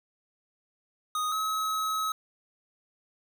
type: tone pair in turn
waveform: square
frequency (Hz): 1244.5 / 1281.7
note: D#6 / E6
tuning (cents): 0 / -49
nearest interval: minor second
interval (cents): 51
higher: second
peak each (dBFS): -28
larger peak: neither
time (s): 1.15-1.32 / 1.32-2.12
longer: second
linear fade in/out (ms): 2
effects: none